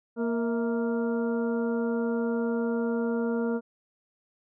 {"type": "harmonic tone with a mistuned harmonic", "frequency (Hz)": 233.1, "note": "A#3", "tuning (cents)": 0, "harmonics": [1, 2, 3, 4, 5, 6], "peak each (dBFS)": [-27, -29, -40, -42, -48, -41], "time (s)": [0.16, 3.61], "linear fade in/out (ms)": 50, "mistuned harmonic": 3, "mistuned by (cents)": -100, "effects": []}